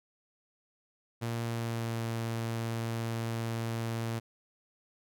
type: tone with pitch glide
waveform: sawtooth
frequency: 116.5 to 114.7 Hz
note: A#2 to A#2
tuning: -1 to -28 cents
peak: -28 dBFS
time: 1.21-4.2 s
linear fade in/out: 20 ms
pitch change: -27 cents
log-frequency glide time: 1.42-1.98 s
effects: none